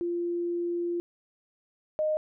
sine tone pair in turn, 346.1 / 616.7 Hz, F4 / D#5, -16 / -16 cents, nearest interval minor seventh, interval 1000 cents, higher second, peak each -27 / -24 dBFS, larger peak second, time 0.01-1 / 1.99-2.17 s, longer first, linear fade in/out 0 ms, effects none

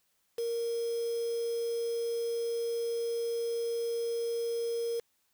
sine tone with quantisation, 466.2 Hz, A#4, in tune, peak -30 dBFS, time 0.38-5 s, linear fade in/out 5 ms, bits 7, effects white hiss -74 dBFS RMS until 5.33 s

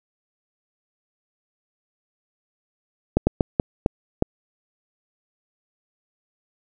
slowing click train, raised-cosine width 2 ms, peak -3 dBFS, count 6, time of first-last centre 3.17-4.224 s, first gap 100 ms, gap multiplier 1.38, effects none

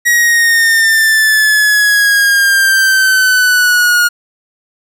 45% pulse exponential sweep, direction down, 1909 to 1429 Hz, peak -7 dBFS, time 0.05-4.09 s, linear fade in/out 20 ms, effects none

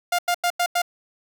sawtooth tone bursts, 703 Hz, F5, 11 cents sharp, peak -15 dBFS, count 5, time 0.12-0.819 s, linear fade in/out 5 ms, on 67 ms, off 91 ms, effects none

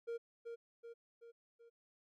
triangle tone with echo, 466.2 Hz, A#4, in tune, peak -37 dBFS, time 0.07-0.18 s, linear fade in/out 20 ms, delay 380 ms, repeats 4, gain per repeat -5 dB, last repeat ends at 1.7 s, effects none

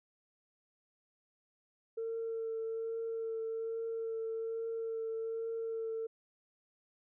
sine tone with vibrato, 452 Hz, A4, 47 cents sharp, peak -34 dBFS, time 1.97-6.07 s, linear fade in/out 10 ms, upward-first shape triangle, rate 1.2 Hz, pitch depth 15 cents each way, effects tanh soft clip ceiling -31 dBFS

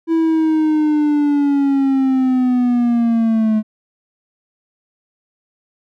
triangle linear sweep, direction down, 329.6 to 214.1 Hz, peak -10 dBFS, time 0.07-3.63 s, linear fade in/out 50 ms, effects none

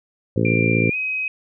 harmonic tone, 56.3 Hz, A1, 40 cents sharp, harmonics 2 / 3 / 4 / 5 / 6 / 7 / 8 / 9, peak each -21 / -23 / -24 / -25 / -26 / -26 / -27 / -28 dBFS, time 0.36-0.9 s, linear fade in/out 5 ms
sine tone with pitch glide, 2374 to 2530 Hz, D7 to D#7, +18 to +28 cents, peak -21 dBFS, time 0.45-1.28 s, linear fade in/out 2 ms, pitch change +110 cents, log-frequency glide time 0.9-0.96 s
effects none

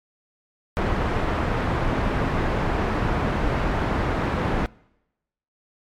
pink low-pass noise, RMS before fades -23 dBFS, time 0.77-4.66 s, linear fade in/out 0 ms, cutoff 1600 Hz, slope 12 dB/octave, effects noise-tail reverb RT60 0.9 s tail -24 dB re dry + MP3 96 kbps

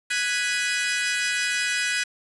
sawtooth chord, G# minor seventh, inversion third, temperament equal, 1480 / 1661.2 / 1975.5 / 2489 Hz, F#6 / G#6 / B6 / D#7, 0 / 0 / 0 / 0 cents, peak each -25 dBFS, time 0.1-2.04 s, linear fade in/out 10 ms, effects resampled to 24000 Hz + 7-bit

